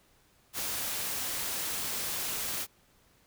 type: noise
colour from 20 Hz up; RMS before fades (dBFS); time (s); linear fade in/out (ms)
white; -34; 0.53-2.67; 50
effects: pink hiss -65 dBFS RMS until 3.26 s